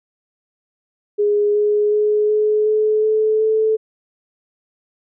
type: tone with pitch steps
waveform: sine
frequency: 413.9 / 417.7 / 421.6 / 425.5 / 429.5 / 433.5 / 437.5 Hz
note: G#4 / G#4 / G#4 / G#4 / A4 / A4 / A4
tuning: -6 / +10 / +26 / +42 / -42 / -26 / -10 cents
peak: -13 dBFS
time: 1.18-3.77 s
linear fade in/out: 20 ms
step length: 370 ms
effects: none